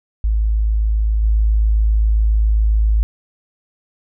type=tone with level steps; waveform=sine; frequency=53.7 Hz; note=A1; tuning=41 cents flat; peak=-13 / -11 dBFS; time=0.24-3.03 s; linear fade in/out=0 ms; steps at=1.23 s; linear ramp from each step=5 ms; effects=none